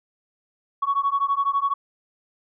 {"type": "beating tone pair", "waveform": "sine", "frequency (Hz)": [1110, 1122], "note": ["C#6", "C#6"], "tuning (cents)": [2, 21], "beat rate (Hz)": 12, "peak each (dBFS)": [-22, -22], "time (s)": [0.82, 1.74], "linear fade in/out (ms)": 10, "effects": ["tanh soft clip ceiling -13 dBFS"]}